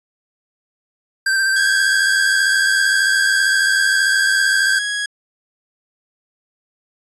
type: tone with vibrato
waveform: square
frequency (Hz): 1568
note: G6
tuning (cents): 0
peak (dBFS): -15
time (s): 1.26-4.79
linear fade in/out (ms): 5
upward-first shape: square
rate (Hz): 15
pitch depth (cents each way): 19
type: tone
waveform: sawtooth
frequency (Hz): 1661.2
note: G#6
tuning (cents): 0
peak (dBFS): -16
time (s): 1.56-5.06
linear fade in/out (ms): 5
effects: resampled to 24000 Hz